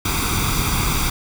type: noise with comb filter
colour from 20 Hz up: pink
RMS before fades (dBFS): -20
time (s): 0.05-1.1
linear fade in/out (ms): 5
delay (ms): 0.84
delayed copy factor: +0.75
effects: none